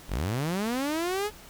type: linear sweep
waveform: sawtooth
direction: up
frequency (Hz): 34.65 to 431.4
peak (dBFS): -23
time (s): 0.08-1.31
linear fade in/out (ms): 50
effects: pink hiss -49 dBFS RMS until 1.49 s